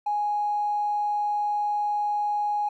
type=tone; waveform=triangle; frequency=830.6 Hz; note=G#5; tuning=in tune; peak=-19 dBFS; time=0.06-2.69 s; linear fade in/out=10 ms; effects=tanh soft clip ceiling -21 dBFS